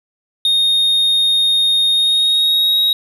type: tone with pitch glide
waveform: triangle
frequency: 3700 to 3795 Hz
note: A#7 to A#7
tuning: -14 to +30 cents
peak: -10 dBFS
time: 0.45-2.93 s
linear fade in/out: 2 ms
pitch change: +44 cents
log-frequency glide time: 1.91-2.8 s
effects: none